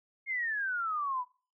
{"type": "exponential sweep", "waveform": "sine", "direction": "down", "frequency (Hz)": [2163, 968], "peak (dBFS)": -30, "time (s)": [0.26, 1.25], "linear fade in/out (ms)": 50, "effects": ["noise-tail reverb RT60 0.4 s tail -24 dB re dry"]}